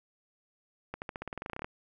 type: accelerating click train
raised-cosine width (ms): 0.5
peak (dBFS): -22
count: 16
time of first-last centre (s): 0.94-1.645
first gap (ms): 79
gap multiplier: 0.92
effects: none